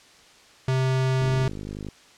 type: tone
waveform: square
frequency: 130.9 Hz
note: C3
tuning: 1 cent sharp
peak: -21 dBFS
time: 0.68-1.48 s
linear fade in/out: 2 ms
type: click train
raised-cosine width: 3 ms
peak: -22 dBFS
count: 35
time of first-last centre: 1.22-1.887 s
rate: 51 Hz
effects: white hiss -52 dBFS RMS until 2.17 s + low-pass 6000 Hz 12 dB/octave